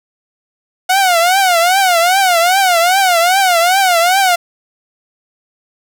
sawtooth tone with vibrato, 725 Hz, F#5, 35 cents flat, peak -5 dBFS, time 0.89-4.36 s, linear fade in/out 10 ms, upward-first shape triangle, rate 2.5 Hz, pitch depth 170 cents each way, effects none

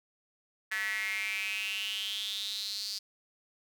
square tone with high-pass filter sweep, 101.6 Hz, G#2, 38 cents flat, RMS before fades -35 dBFS, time 0.71-2.99 s, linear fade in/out 10 ms, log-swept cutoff 1800 to 4700 Hz, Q 7.7, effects none

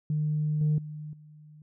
sine tone with level steps, 151.7 Hz, D#3, 44 cents flat, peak -24 / -20 / -36 / -48 dBFS, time 0.1-1.62 s, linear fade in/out 2 ms, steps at 0.61 / 0.78 / 1.13 s, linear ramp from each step 2 ms, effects tanh soft clip ceiling -19 dBFS

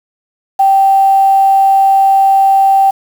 sine tone with quantisation, 780 Hz, G5, 9 cents flat, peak -5 dBFS, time 0.59-2.91 s, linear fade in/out 10 ms, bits 5, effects none

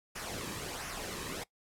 pink noise with flanger, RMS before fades -40 dBFS, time 0.15-1.44 s, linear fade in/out 10 ms, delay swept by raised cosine 0.24 to 1.44 ms, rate 1.4 Hz, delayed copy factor -0.55, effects noise-tail reverb RT60 0.1 s tail -20 dB re dry + low-pass 12000 Hz 12 dB/octave

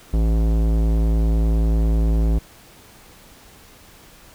sine tone with tanh clipping, 55 Hz, A1, in tune, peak -17 dBFS, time 0.13-2.39 s, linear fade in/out 10 ms, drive 18 dB, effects pink hiss -47 dBFS RMS until 4.34 s

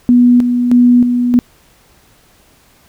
sine tone with tremolo, 244.3 Hz, B3, 19 cents flat, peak -4 dBFS, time 0.09-1.39 s, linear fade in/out 0 ms, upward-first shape square, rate 1.6 Hz, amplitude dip 50%, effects pink hiss -49 dBFS RMS until 2.88 s

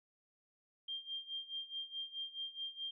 sine tone with tremolo, 3189 Hz, G7, 29 cents sharp, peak -38 dBFS, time 0.88-2.91 s, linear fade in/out 5 ms, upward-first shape sine, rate 4.7 Hz, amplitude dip 85%, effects none

